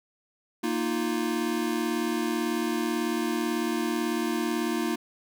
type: chord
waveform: square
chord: Bb suspended fourth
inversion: none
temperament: equal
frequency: 233.1 / 311.1 / 349.2 Hz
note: Bb3 / Eb4 / F4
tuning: 0 / 0 / 0 cents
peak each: -31 dBFS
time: 0.63-4.96 s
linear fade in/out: 10 ms
effects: none